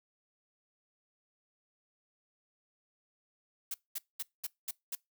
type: noise bursts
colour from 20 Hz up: blue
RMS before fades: -37 dBFS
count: 6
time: 3.71-4.952 s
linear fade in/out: 5 ms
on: 32 ms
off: 210 ms
effects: noise-tail reverb RT60 0.2 s tail -24 dB re dry